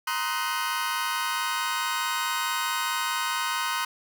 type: chord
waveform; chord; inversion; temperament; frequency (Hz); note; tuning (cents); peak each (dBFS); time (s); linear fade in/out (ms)
sawtooth; C half-diminished seventh; third; just; 941.9 / 1046.5 / 1255.8 / 1507; Bb5 / C6 / Eb6 / Gb6; +18 / 0 / +16 / +31; -28; 0.07-3.85; 5
effects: none